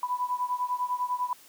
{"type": "beating tone pair", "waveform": "sine", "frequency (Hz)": [987.8, 997.8], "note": ["B5", "B5"], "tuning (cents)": [0, 17], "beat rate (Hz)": 10, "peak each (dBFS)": [-29, -31], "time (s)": [0.03, 1.33], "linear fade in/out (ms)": 2, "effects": ["white hiss -54 dBFS RMS until 1.48 s", "high-pass 150 Hz 12 dB/octave"]}